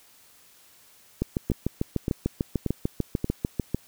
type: two click trains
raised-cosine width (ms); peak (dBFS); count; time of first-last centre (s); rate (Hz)
3; -11 / -12; 18 / 4; 1.22-3.746 / 1.5-3.244; 6.73 / 1.72
effects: white hiss -56 dBFS RMS until 3.87 s